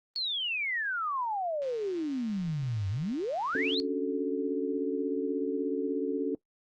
sine exponential two-way sweep, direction down then up, 4440 to 92.9 to 4440 Hz, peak -29 dBFS, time 0.16-3.8 s, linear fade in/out 0 ms, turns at 2.89 s
click train, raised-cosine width 0.2 ms, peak -35 dBFS, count 326, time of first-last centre 1.62-3.744 s, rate 153 Hz
sine chord, D major seventh, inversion third, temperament equal, 277.2 / 293.7 / 370 / 440 Hz, C#4 / D4 / F#4 / A4, 0 / 0 / 0 / 0 cents, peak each -32 / -37 / -34 / -32 dBFS, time 3.55-6.35 s, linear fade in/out 2 ms
effects noise-tail reverb RT60 0.1 s tail -21 dB re dry + Opus 24 kbps

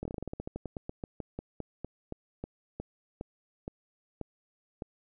slowing click train, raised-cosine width 2 ms, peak -23 dBFS, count 27, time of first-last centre 0.03-4.822 s, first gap 23 ms, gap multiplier 1.14, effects none

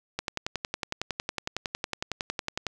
click train, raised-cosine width 0.2 ms, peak -12 dBFS, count 28, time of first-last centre 0.19-2.667 s, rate 10.9 Hz, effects none

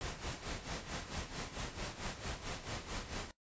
pink noise with tremolo, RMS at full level -40 dBFS, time 0.01-3.31 s, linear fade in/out 0 ms, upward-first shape sine, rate 4.5 Hz, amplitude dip 70%, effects noise-tail reverb RT60 0.1 s tail -17 dB re dry + resampled to 16000 Hz

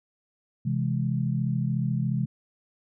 sine chord, C augmented, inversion none, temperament equal, 130.81 / 164.81 / 207.7 Hz, C3 / E3 / G#3, 0 / 0 / 0 cents, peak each -26 / -29 / -30 dBFS, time 0.65-2.26 s, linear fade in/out 10 ms, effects none

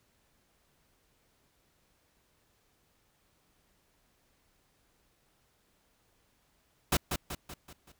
pink noise with echo, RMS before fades -26 dBFS, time 6.92-6.97 s, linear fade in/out 5 ms, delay 190 ms, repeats 5, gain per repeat -6 dB, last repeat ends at 7.92 s, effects pink hiss -71 dBFS RMS until 7.99 s

